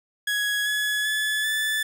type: tone with pitch steps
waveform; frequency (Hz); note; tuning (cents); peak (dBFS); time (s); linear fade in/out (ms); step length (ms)
30% pulse; 1669 / 1694.3 / 1719.9 / 1745.9; G#6 / G#6 / A6 / A6; +8 / +34 / -40 / -14; -20; 0.27-1.83; 5; 390
effects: none